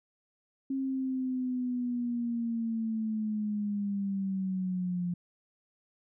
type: linear sweep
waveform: sine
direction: down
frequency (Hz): 269.8 to 174.61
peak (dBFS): -29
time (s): 0.7-5.14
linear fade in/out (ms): 5
effects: none